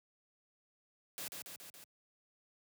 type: noise with echo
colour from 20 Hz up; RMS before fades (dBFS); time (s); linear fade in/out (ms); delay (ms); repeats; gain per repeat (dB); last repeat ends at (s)
white; -43; 1.18-1.28; 0; 140; 4; -3; 1.84
effects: high-pass 100 Hz 12 dB/octave